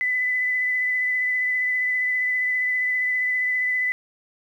sine tone with vibrato, 2003 Hz, B6, 24 cents sharp, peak -20 dBFS, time 0.01-3.92 s, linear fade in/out 0 ms, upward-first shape sine, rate 15 Hz, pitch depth 13 cents each way, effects 9-bit

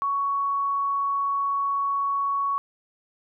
sine tone, 1116 Hz, C#6, 11 cents sharp, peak -22 dBFS, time 0.02-2.58 s, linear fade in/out 0 ms, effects none

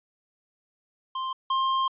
square tone pair in turn, 1048 / 1059 Hz, C6 / C6, +2 / +21 cents, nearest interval unison, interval 19 cents, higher second, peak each -29 / -23 dBFS, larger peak second, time 1.15-1.33 / 1.5-1.88 s, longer second, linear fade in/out 5 ms, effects resampled to 8000 Hz

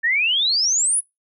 sine exponential sweep, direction up, 1760 to 10560 Hz, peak -16 dBFS, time 0.03-1.01 s, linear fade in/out 20 ms, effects noise-tail reverb RT60 0.2 s tail -24 dB re dry

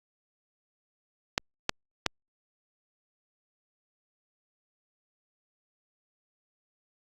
clicks, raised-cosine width 0.2 ms, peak -6 dBFS, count 3, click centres 1.379 / 1.694 / 2.063 s, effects Opus 48 kbps

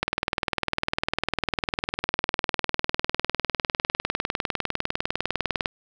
click train, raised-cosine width 0.3 ms, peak -6 dBFS, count 113, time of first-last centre 0.03-5.658 s, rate 19.9 Hz, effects 8-bit

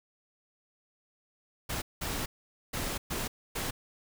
pink noise bursts at uneven times, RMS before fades -34 dBFS, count 5, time 1.69-1.82 / 2.01-2.26 / 2.73-2.98 / 3.1-3.28 / 3.55-3.71 s, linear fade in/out 10 ms, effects none

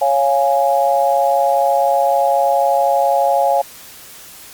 sine chord, Db major, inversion none, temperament equal, 554.4 / 698.5 / 830.6 Hz, Db5 / F5 / Ab5, 0 / 0 / 0 cents, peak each -16 dBFS, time 0.01-3.62 s, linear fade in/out 10 ms, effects white hiss -38 dBFS RMS until 4.53 s + Opus 48 kbps

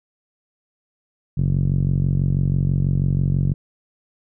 5% pulse tone with low-pass filter, 46.13 Hz, F#1, 4 cents flat, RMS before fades -19 dBFS, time 1.37-3.54 s, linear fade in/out 10 ms, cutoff 140 Hz, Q 2.7, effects none

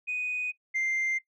sine tone pair in turn, 2489 / 2093 Hz, D#7 / C7, 0 / 0 cents, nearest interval minor third, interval 300 cents, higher first, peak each -28 / -24 dBFS, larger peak second, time 0.07-0.52 / 0.74-1.19 s, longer neither, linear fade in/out 20 ms, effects noise-tail reverb RT60 0.1 s tail -17 dB re dry + tanh soft clip ceiling -24 dBFS

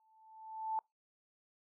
sine tone with exponential growth, 880 Hz, A5, in tune, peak -31 dBFS, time 0-0.79 s, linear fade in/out 1 ms, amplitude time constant 170 ms, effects noise-tail reverb RT60 0.2 s tail -26 dB re dry

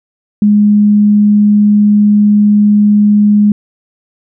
sine tone, 207.7 Hz, G#3, in tune, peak -4 dBFS, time 0.42-3.52 s, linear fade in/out 2 ms, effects none

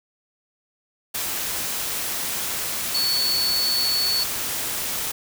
sine tone in noise, 4435 Hz, C#8, in tune, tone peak -20 dBFS, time 2.94-4.24 s, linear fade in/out 10 ms, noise white, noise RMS -27 dBFS, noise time 1.14-5.12 s, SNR +4 dB, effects none

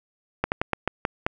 slowing click train, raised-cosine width 0.5 ms, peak -7 dBFS, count 7, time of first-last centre 0.44-1.265 s, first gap 79 ms, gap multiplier 1.22, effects none

